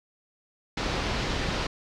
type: low-pass noise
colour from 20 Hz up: pink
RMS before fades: -29 dBFS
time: 0.77-1.67 s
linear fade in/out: 5 ms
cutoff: 5300 Hz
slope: 24 dB/octave
effects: none